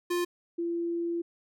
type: tone pair in turn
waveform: square / sine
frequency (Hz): 351.1 / 340.3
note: F4 / F4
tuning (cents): +9 / -45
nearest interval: minor second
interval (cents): 54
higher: first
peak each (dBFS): -27 / -28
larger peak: first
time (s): 0.1-0.25 / 0.58-1.22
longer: second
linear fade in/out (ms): 10
effects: none